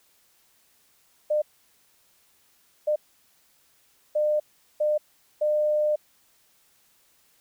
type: tone bursts at uneven times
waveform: sine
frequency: 603 Hz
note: D5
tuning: 46 cents sharp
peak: -20 dBFS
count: 5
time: 1.3-1.42 / 2.87-2.96 / 4.15-4.4 / 4.8-4.98 / 5.41-5.96 s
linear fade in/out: 10 ms
effects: white hiss -63 dBFS RMS until 7.4 s